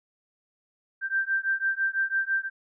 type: beating tone pair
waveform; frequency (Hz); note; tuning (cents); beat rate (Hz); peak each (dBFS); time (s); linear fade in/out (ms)
sine; 1568 / 1574; G6 / G6; 0 / +7; 6; -27; 1.01-2.5; 50
effects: none